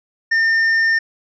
sine tone with hard clipping, 1810 Hz, A6, 48 cents sharp, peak -14 dBFS, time 0.31-0.99 s, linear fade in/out 10 ms, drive 4 dB, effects resampled to 22050 Hz

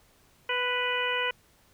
harmonic tone with a mistuned harmonic, 493.9 Hz, B4, in tune, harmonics 1 / 2 / 3 / 4 / 5 / 6, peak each -33 / -33 / -33 / -33 / -33 / -33 dBFS, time 0.49-1.31 s, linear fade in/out 5 ms, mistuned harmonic 2, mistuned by +15 cents, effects pink hiss -62 dBFS RMS until 1.73 s

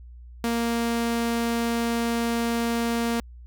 sawtooth tone, 233.1 Hz, A#3, in tune, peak -19 dBFS, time 0.44-3.2 s, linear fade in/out 0 ms, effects added 60 Hz sine -41 dBFS peak until 3.46 s

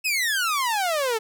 sawtooth exponential sweep, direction down, 2637 to 426.6 Hz, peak -18 dBFS, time 0.04-1.19 s, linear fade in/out 20 ms, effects none

